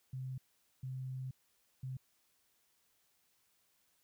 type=tone bursts at uneven times; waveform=sine; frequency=130.2 Hz; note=C3; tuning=8 cents flat; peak=-39 dBFS; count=3; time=0.13-0.38 / 0.83-1.31 / 1.83-1.97 s; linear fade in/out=5 ms; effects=white hiss -75 dBFS RMS until 4.03 s